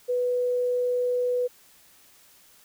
sine tone, 493.9 Hz, B4, in tune, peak -22 dBFS, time 0.08-1.48 s, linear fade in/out 20 ms, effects white hiss -56 dBFS RMS until 2.64 s

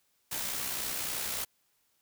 white noise with amplitude modulation, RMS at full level -33 dBFS, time 0.31-1.45 s, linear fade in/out 10 ms, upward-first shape sine, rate 63.4 Hz, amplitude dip 40%, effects white hiss -73 dBFS RMS until 2.01 s

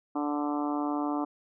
harmonic tone, 146.83 Hz, D3, in tune, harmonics 2 / 3 / 4 / 5 / 6 / 7 / 8 / 9, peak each -29 / -42 / -40 / -36 / -38 / -40 / -39 / -47 dBFS, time 0.15-1.25 s, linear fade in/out 10 ms, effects none

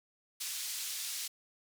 pink band-pass noise, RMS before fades -39 dBFS, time 0.4-1.28 s, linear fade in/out 10 ms, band 3900 to 14000 Hz, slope 12 dB/octave, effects none

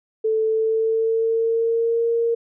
sine tone with pitch glide, 440 to 464 Hz, A4 to A#4, 0 to -8 cents, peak -17 dBFS, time 0.24-2.35 s, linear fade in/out 10 ms, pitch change +92 cents, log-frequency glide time 0.44-2.07 s, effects none

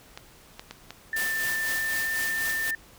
clicks, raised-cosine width 0.2 ms, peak -20 dBFS, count 4, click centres 0.175 / 0.595 / 0.71 / 0.906 s
sine tone with pitch glide, 1781 to 1791.3 Hz, A6 to A6, +21 to +31 cents, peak -26 dBFS, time 1.13-2.75 s, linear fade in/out 2 ms, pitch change +10 cents, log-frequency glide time 1.61-2.07 s
white noise with tremolo, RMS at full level -32 dBFS, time 1.16-2.71 s, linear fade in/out 5 ms, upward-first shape sine, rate 4 Hz, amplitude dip 45%
effects pink hiss -53 dBFS RMS until 2.98 s

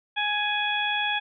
harmonic tone with a mistuned harmonic, 833 Hz, G#5, 5 cents sharp, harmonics 1 / 2 / 3 / 4, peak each -29 / -29 / -29 / -29 dBFS, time 0.16-1.2 s, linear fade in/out 20 ms, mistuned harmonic 4, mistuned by +16 cents, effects none

